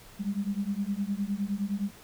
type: beating tone pair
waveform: sine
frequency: 196 / 205.7 Hz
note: G3 / G#3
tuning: 0 / -16 cents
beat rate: 9.7 Hz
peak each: -31 dBFS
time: 0.19-1.91 s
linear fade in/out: 20 ms
effects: pink hiss -52 dBFS RMS until 2.03 s